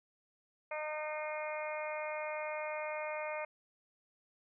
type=harmonic tone; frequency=305.4 Hz; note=D#4; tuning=32 cents flat; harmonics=2 / 3 / 4 / 5 / 6 / 7 / 8; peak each=-39 / -44 / -47 / -51 / -53 / -45 / -47 dBFS; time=0.71-3.45 s; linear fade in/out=5 ms; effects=none